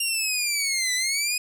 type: linear two-way sweep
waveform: 15% pulse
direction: down then up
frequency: 2800 to 1975.5 to 2509 Hz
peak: -16 dBFS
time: 0-1.38 s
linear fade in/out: 5 ms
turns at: 0.94 s
effects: none